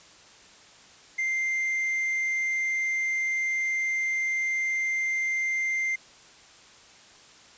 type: tone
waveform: triangle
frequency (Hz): 2093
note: C7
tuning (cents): 0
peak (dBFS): -23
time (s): 1.18-5.96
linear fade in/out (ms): 10
effects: white hiss -52 dBFS RMS until 7.57 s + resampled to 16000 Hz